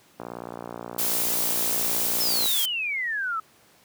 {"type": "click train", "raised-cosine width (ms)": 1, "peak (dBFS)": -20, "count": 134, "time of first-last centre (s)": [0.2, 2.458], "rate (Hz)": 58.9}
{"type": "noise", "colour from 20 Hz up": "blue", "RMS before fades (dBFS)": -25, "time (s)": [0.98, 2.66], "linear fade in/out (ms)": 10}
{"type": "exponential sweep", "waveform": "sine", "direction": "down", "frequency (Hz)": [5360, 1271], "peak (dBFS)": -25, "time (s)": [2.2, 3.4], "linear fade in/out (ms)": 5}
{"effects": ["pink hiss -57 dBFS RMS until 3.84 s", "high-pass 150 Hz 12 dB/octave"]}